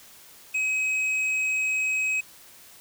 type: tone with hard clipping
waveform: triangle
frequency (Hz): 2541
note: D#7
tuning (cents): +36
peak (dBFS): -24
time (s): 0.54-2.21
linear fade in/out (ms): 10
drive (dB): 8
effects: white hiss -50 dBFS RMS until 2.8 s